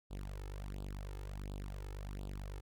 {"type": "tone with flanger", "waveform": "sawtooth", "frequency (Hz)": 49, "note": "G1", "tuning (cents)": 0, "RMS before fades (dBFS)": -44, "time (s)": [0.1, 2.61], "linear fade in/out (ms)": 20, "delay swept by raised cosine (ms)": [0.24, 2.34], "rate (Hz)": 1.4, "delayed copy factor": 0.9, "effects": []}